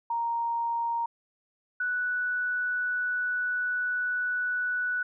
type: tone pair in turn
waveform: sine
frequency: 932.3 / 1479.9 Hz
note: A#5 / F#6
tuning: 0 / 0 cents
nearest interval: minor sixth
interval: 800 cents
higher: second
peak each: -26 dBFS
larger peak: neither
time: 0.1-1.06 / 1.8-5.03 s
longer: second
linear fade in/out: 5 ms
effects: none